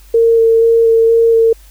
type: tone with vibrato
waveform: sine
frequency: 456.3 Hz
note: A#4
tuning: 37 cents flat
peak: -6 dBFS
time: 0.14-1.53 s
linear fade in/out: 5 ms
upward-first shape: square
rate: 2.1 Hz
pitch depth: 10 cents each way
effects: added 50 Hz sine -38 dBFS peak until 1.7 s + white hiss -47 dBFS RMS until 1.7 s